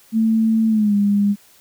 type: tone with pitch glide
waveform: sine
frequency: 222.7 to 203 Hz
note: A3 to G#3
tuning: +21 to -39 cents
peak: -13 dBFS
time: 0.12-1.36 s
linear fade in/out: 50 ms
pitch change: -160 cents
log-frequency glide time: 0.68-0.95 s
effects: white hiss -51 dBFS RMS until 1.6 s